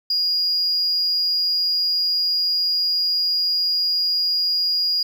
sine tone, 4863 Hz, D#8, 40 cents flat, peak -16 dBFS, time 0.1-5.03 s, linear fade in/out 5 ms, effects tanh soft clip ceiling -15 dBFS + 8-bit

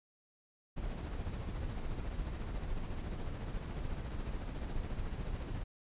brown noise with tremolo, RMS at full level -37 dBFS, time 0.76-5.64 s, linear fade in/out 20 ms, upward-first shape sine, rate 14 Hz, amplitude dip 40%, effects resampled to 8000 Hz

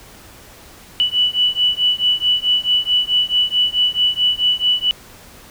sine beating tone pair, 2960 / 2964.6 Hz, F#7 / F#7, 0 / +3 cents, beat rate 4.6 Hz, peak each -17 dBFS, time 1-4.91 s, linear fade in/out 0 ms, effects pink hiss -42 dBFS RMS until 5.5 s

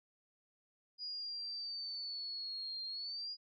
sine exponential two-way sweep, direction down then up, 4906 to 4186 to 4906 Hz, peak -40 dBFS, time 0.98-3.37 s, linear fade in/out 50 ms, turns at 2.84 s, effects none

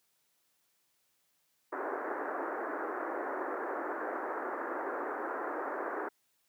pink band-pass noise, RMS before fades -37 dBFS, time 1.72-6.09 s, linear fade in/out 10 ms, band 300 to 1700 Hz, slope 48 dB/octave, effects white hiss -75 dBFS RMS until 6.48 s + high-pass 100 Hz 12 dB/octave

